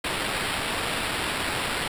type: noise with sample-and-hold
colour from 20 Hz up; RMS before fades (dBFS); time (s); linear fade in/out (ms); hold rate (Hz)
violet; -28; 0.04-1.88; 5; 6300
effects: resampled to 32000 Hz